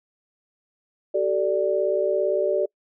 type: chord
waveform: sine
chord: G suspended second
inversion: none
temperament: equal with one note detuned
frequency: 382.4 / 440 / 587.3 Hz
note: G4 / A4 / D5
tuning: -43 / 0 / 0 cents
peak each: -24 / -26 / -22 dBFS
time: 1.14-2.66 s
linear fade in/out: 10 ms
effects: noise-tail reverb RT60 0.1 s tail -26 dB re dry